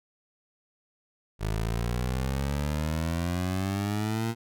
20% pulse exponential sweep, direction up, 51.91 to 116.54 Hz, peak -22 dBFS, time 1.39-4.35 s, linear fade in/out 50 ms, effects none

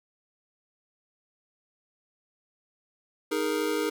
square chord, D# suspended fourth, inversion none, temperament just, 311.1 / 414.8 / 466.7 Hz, D#4 / G#4 / A#4, 0 / -2 / +2 cents, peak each -31 dBFS, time 3.31-3.9 s, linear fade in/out 10 ms, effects none

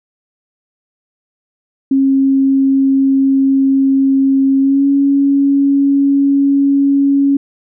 sine tone with pitch glide, 270.4 to 278.5 Hz, C#4 to C#4, -43 to +8 cents, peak -8 dBFS, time 1.91-7.37 s, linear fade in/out 5 ms, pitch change +51 cents, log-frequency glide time 4.59-4.86 s, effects none

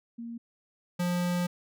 sine / square tone pair in turn, 233.1 / 176.8 Hz, A#3 / F3, 0 / +22 cents, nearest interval perfect fourth, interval 478 cents, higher first, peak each -36 / -27 dBFS, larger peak second, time 0.18-0.38 / 0.99-1.47 s, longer second, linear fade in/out 10 ms, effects none

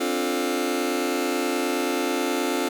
sawtooth chord, D minor seventh, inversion third, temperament just, 264.3 / 293.7 / 352.4 / 440.5 Hz, C4 / D4 / F4 / A4, +18 / 0 / +16 / +2 cents, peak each -24 / -25 / -23 / -26 dBFS, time 0-2.69 s, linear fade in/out 10 ms, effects none

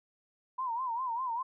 sine tone with vibrato, 978 Hz, B5, 17 cents flat, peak -31 dBFS, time 0.58-1.43 s, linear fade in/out 10 ms, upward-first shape sine, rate 5 Hz, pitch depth 130 cents each way, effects none

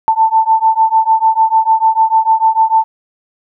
sine beating tone pair, 885 / 891.7 Hz, A5 / A5, +10 / +23 cents, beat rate 6.7 Hz, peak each -11 dBFS, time 0.08-2.84 s, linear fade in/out 0 ms, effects none

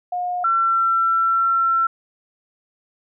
sine tone pair in turn, 717 / 1349.7 Hz, F5 / E6, +45 / +40 cents, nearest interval major seventh, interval 1095 cents, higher second, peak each -21 / -15 dBFS, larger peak second, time 0.12-0.44 / 0.44-1.87 s, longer second, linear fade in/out 5 ms, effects none

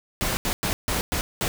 pink noise bursts at uneven times, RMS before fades -25 dBFS, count 6, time 0.21-0.37 / 0.45-0.53 / 0.63-0.73 / 0.88-1.01 / 1.12-1.21 / 1.41-1.48 s, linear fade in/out 0 ms, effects none

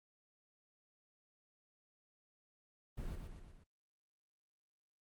brown noise with echo, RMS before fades -43 dBFS, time 2.97-3.16 s, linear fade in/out 10 ms, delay 120 ms, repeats 4, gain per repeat -4 dB, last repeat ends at 3.64 s, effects Opus 24 kbps

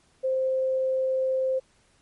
sine tone, 523.3 Hz, C5, in tune, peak -22 dBFS, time 0.23-1.6 s, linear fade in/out 20 ms, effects pink hiss -63 dBFS RMS until 2.01 s + MP3 48 kbps

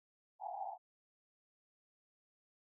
white band-pass noise, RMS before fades -44 dBFS, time 0.39-0.78 s, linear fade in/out 50 ms, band 700 to 860 Hz, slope 96 dB/octave, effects none

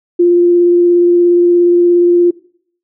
sine tone with vibrato, 349.2 Hz, F4, in tune, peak -5 dBFS, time 0.19-2.31 s, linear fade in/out 10 ms, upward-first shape square, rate 17 Hz, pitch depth 8 cents each way, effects noise-tail reverb RT60 0.6 s tail -21 dB re dry

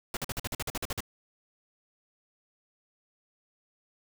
pink noise bursts, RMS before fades -33 dBFS, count 12, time 0.14-1.005 s, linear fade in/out 2 ms, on 29 ms, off 47 ms, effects none

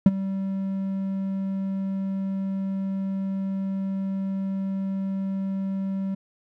triangle tone with ADSR envelope, 193.4 Hz, G3, 23 cents flat, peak -6 dBFS, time 0.06-6.15 s, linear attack 3 ms, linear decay 34 ms, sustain -17 dB, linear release 9 ms, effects none

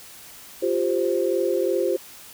sine chord, F suspended second, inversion none, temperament equal, 349.2 / 392 / 523.3 Hz, F4 / G4 / C5, 0 / 0 / 0 cents, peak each -24 dBFS, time 0.62-1.97 s, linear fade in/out 10 ms, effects white hiss -44 dBFS RMS until 2.33 s

